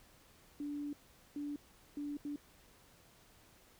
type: tone bursts at uneven times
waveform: sine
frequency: 290.6 Hz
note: D4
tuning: 18 cents flat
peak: -38 dBFS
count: 4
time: 0.6-0.93 / 1.36-1.56 / 1.97-2.17 / 2.25-2.36 s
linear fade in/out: 2 ms
effects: pink hiss -64 dBFS RMS until 3.79 s